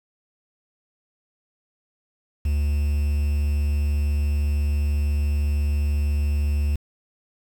triangle tone with quantisation, 73 Hz, D2, 10 cents flat, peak -17 dBFS, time 2.45-6.76 s, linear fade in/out 5 ms, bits 7, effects none

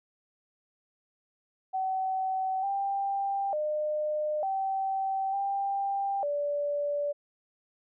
sine tone with pitch steps, 759 / 791 / 606 / 773 / 792 / 580 Hz, F#5 / G5 / D#5 / G5 / G5 / D5, +44 / +15 / -46 / -24 / +18 / -22 cents, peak -27 dBFS, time 1.73-7.13 s, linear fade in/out 20 ms, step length 900 ms, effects none

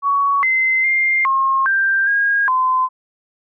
sine tone with pitch steps, 1121 / 2064 / 2107 / 1074 / 1580 / 1631 / 1028 Hz, C#6 / C7 / C7 / C6 / G6 / G#6 / C6, +19 / -24 / +12 / +45 / +13 / -32 / -31 cents, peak -13 dBFS, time 0.02-2.89 s, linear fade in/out 50 ms, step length 410 ms, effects none

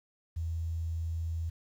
sine tone with quantisation, 82.41 Hz, E2, in tune, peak -31 dBFS, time 0.36-1.5 s, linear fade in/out 10 ms, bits 10, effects none

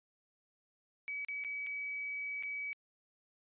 sine tone with dropouts, 2279 Hz, C#7, 47 cents sharp, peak -37 dBFS, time 1.08-2.73 s, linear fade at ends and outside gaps 0 ms, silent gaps 1.248-1.285 / 1.439-1.447 / 1.665-1.669 / 2.426-2.434 s, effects resampled to 8000 Hz

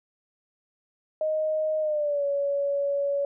sine tone with pitch glide, 622.3 to 564.1 Hz, D#5 to C#5, 0 to +30 cents, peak -23 dBFS, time 1.21-3.25 s, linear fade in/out 2 ms, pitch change -170 cents, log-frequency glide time 1.8-2.25 s, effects none

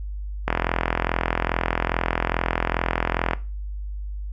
click train, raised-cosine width 0.5 ms, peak -5 dBFS, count 122, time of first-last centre 0.48-3.334 s, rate 42.4 Hz, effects noise-tail reverb RT60 0.3 s tail -18 dB re dry + added 50 Hz sine -28 dBFS peak until 4.32 s

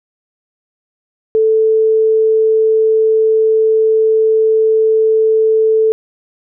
sine tone, 440 Hz, A4, in tune, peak -8 dBFS, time 1.35-5.92 s, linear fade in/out 0 ms, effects none

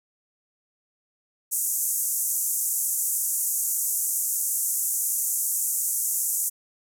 white band-pass noise, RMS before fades -26 dBFS, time 1.51-6.5 s, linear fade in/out 20 ms, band 6500 to 14000 Hz, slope 48 dB/octave, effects none

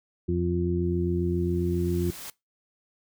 harmonic tone, 87.4 Hz, F2, 2 cents sharp, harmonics 1 / 2 / 3 / 4, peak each -28 / -28 / -36 / -27 dBFS, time 0.28-2.11 s, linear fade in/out 10 ms
white noise with exponential growth, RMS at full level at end -38 dBFS, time 0.82-2.3 s, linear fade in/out 2 ms, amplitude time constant 320 ms
effects noise-tail reverb RT60 0.2 s tail -21 dB re dry

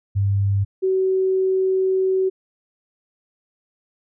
sine tone pair in turn, 99.4 / 378.1 Hz, G2 / F#4, +25 / +38 cents, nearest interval octave + major seventh, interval 2313 cents, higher second, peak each -16 / -16 dBFS, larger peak neither, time 0.15-0.65 / 0.82-2.3 s, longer second, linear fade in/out 20 ms, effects none

